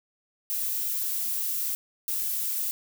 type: noise bursts at uneven times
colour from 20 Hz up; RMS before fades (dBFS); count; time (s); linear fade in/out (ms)
violet; -29; 2; 0.5-1.75 / 2.08-2.71; 0
effects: none